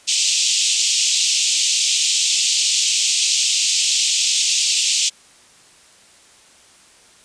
white band-pass noise, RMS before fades -18 dBFS, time 0.07-5.1 s, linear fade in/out 20 ms, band 2600 to 7900 Hz, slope 48 dB/octave, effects white hiss -49 dBFS RMS until 7.24 s + resampled to 22050 Hz

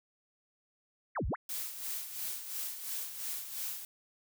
sine exponential two-way sweep, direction down then up, 2349 to 40.98 to 2349 Hz, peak -31 dBFS, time 1.15-1.36 s, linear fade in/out 20 ms, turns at 1.27 s
blue noise with tremolo, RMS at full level -37 dBFS, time 1.49-3.85 s, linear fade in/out 2 ms, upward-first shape sine, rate 2.9 Hz, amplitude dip 60%
effects none

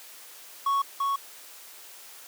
triangle tone with echo, 1108.7 Hz, C#6, in tune, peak -20 dBFS, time 0.66-0.82 s, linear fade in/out 5 ms, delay 340 ms, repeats 1, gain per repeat -2 dB, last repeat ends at 1.16 s, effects white hiss -47 dBFS RMS until 2.27 s + high-pass 400 Hz 12 dB/octave

